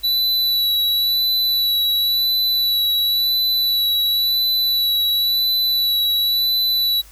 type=tone with vibrato; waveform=square; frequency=3951 Hz; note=B7; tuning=in tune; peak=-16 dBFS; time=0.03-7.02 s; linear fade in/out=20 ms; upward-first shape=sine; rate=0.95 Hz; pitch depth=21 cents each way; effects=added 50 Hz sine -44 dBFS peak until 7.11 s + white hiss -47 dBFS RMS until 7.11 s